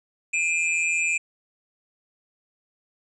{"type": "tone pair together", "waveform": "square", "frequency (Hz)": [2401, 2567], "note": ["D7", "E7"], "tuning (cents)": [38, -47], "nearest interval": "minor second", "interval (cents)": 115, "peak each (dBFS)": [-24, -26], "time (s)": [0.33, 1.18], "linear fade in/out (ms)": 10, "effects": ["resampled to 22050 Hz"]}